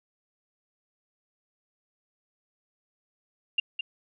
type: tone with echo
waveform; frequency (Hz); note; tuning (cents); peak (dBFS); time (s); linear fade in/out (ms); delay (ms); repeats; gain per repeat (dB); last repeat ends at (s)
sine; 2794; F7; 0; -20; 3.58-3.6; 5; 210; 1; -7; 3.81
effects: none